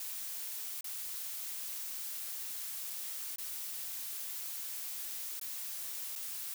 blue noise with dropouts, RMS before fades -41 dBFS, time 0-6.54 s, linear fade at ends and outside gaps 2 ms, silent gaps 0.809-0.843 / 3.36-3.383 / 5.397-5.413 / 6.154-6.159 s, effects none

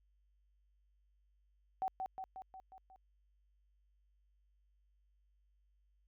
sine tone with echo, 760 Hz, F#5, 46 cents sharp, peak -33 dBFS, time 1.82-1.88 s, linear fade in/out 0 ms, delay 180 ms, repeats 6, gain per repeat -4 dB, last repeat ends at 2.96 s, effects added 50 Hz sine -70 dBFS peak until 6.07 s

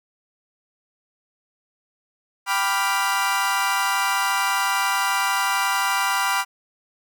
30% pulse chord, G dominant seventh, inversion none, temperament equal, 784 / 987.8 / 1174.7 / 1396.9 Hz, G5 / B5 / D6 / F6, 0 / 0 / 0 / 0 cents, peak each -24 / -21 / -24 / -23 dBFS, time 2.46-6.45 s, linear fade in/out 50 ms, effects none

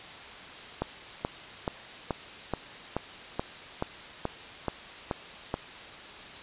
click train, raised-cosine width 1 ms, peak -14 dBFS, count 12, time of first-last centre 0.82-5.541 s, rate 2.33 Hz, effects white hiss -44 dBFS RMS until 6.42 s + resampled to 8000 Hz

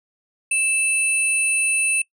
sine tone pair together, 2637 / 9319 Hz, E7 / D9, 0 / -14 cents, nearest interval octave + minor seventh, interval 2186 cents, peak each -18 / -20 dBFS, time 0.51-2.02 s, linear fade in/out 5 ms, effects noise-tail reverb RT60 0.1 s tail -22 dB re dry + tanh soft clip ceiling -12 dBFS

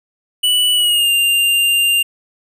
square tone with pitch glide, 2960 to 2794 Hz, F#7 to F7, 0 to 0 cents, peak -12 dBFS, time 0.43-2.03 s, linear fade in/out 10 ms, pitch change -100 cents, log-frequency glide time 0.74-1.11 s, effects none

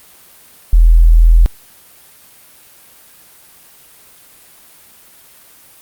sine tone, 41.2 Hz, E1, in tune, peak -3 dBFS, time 0.73-1.46 s, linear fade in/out 0 ms, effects white hiss -43 dBFS RMS until 5.81 s + Opus 32 kbps

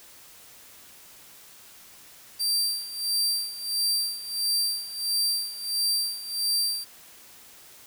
sawtooth tone with tremolo, 4699 Hz, D8, in tune, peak -19 dBFS, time 2.39-6.85 s, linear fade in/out 20 ms, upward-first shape sine, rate 1.5 Hz, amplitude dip 80%, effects white hiss -50 dBFS RMS until 7.86 s

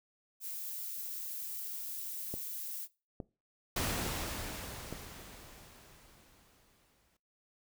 violet noise, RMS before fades -41 dBFS, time 0.4-2.88 s, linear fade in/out 50 ms
click train, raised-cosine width 2 ms, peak -26 dBFS, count 4, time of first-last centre 2.34-4.926 s, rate 1.16 Hz
pink noise with exponential decay, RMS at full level -33 dBFS, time 3.76-7.17 s, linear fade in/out 5 ms, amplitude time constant 740 ms
effects noise-tail reverb RT60 0.3 s tail -21 dB re dry

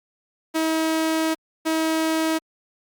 sawtooth tone pair in turn, 320 / 320 Hz, D#4 / D#4, +49 / +49 cents, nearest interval unison, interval 0 cents, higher neither, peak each -16 dBFS, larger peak neither, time 0.54-1.35 / 1.65-2.39 s, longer first, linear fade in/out 20 ms, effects Opus 48 kbps

